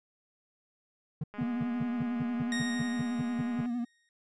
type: tone bursts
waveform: triangle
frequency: 152.2 Hz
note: D#3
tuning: 38 cents flat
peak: -28 dBFS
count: 13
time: 1.21-3.614 s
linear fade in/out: 5 ms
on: 28 ms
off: 170 ms
type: click train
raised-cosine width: 0.5 ms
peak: -32 dBFS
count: 481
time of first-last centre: 1.34-3.659 s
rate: 207 Hz
type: tone with vibrato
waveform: triangle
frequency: 240.4 Hz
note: B3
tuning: 46 cents flat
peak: -28 dBFS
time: 1.38-3.85 s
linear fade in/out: 10 ms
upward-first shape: sine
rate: 11 Hz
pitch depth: 52 cents each way
type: tone with exponential decay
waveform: sawtooth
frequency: 1864.7 Hz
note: A#6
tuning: in tune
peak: -28 dBFS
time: 2.52-4.09 s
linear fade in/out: 1 ms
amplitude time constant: 340 ms
effects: resampled to 22050 Hz